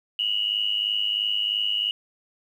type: tone pair together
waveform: sine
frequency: 2857 / 2960 Hz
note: F7 / F#7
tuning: +39 / 0 cents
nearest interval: minor second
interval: 61 cents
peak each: -25 dBFS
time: 0.19-1.91 s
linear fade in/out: 2 ms
effects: 9-bit